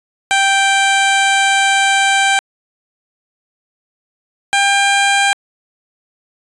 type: tone pair in turn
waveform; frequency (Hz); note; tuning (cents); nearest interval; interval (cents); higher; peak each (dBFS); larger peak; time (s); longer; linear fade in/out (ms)
15% pulse; 784 / 796.8; G5 / G5; 0 / +28; unison; 28; second; -4; neither; 0.31-2.39 / 4.53-5.33; first; 0
effects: resampled to 24000 Hz